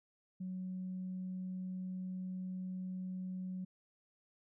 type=tone; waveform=sine; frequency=185 Hz; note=F#3; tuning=in tune; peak=-38 dBFS; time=0.4-3.65 s; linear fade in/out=10 ms; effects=tanh soft clip ceiling -34 dBFS